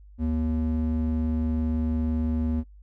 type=ring-modulated tone; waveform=triangle; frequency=156.9 Hz; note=D#3; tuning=15 cents sharp; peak=-18 dBFS; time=0.18-2.64 s; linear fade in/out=50 ms; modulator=82.9 Hz; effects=noise-tail reverb RT60 0.1 s tail -21 dB re dry + added 50 Hz sine -46 dBFS peak until 2.82 s